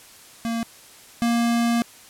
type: tone pair in turn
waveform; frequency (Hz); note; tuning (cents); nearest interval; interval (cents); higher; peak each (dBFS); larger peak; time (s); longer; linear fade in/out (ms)
square; 230.2 / 234.6; A#3 / A#3; -22 / +11; unison; 33; second; -24 / -19; second; 0.45-0.63 / 1.22-1.82; second; 0
effects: white hiss -47 dBFS RMS until 2.09 s + low-pass 12000 Hz 12 dB/octave